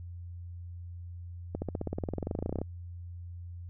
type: accelerating click train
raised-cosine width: 2 ms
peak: -19 dBFS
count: 24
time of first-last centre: 1.55-2.616 s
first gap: 70 ms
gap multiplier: 0.96
effects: added 87 Hz sine -40 dBFS peak until 3.69 s